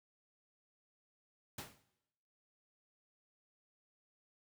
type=noise with exponential decay; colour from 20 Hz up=pink; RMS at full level=-41 dBFS; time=1.58-1.83 s; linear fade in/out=5 ms; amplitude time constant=53 ms; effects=noise-tail reverb RT60 0.9 s tail -18 dB re dry + high-pass 80 Hz 12 dB/octave